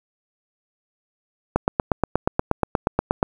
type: click train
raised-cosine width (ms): 1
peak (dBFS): -3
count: 15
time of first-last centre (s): 1.56-3.229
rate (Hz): 8.39
effects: 7-bit